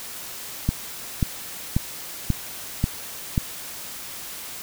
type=click train; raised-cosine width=5 ms; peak=-7 dBFS; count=6; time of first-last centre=0.69-3.378 s; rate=1.86 Hz; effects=white hiss -36 dBFS RMS until 4.62 s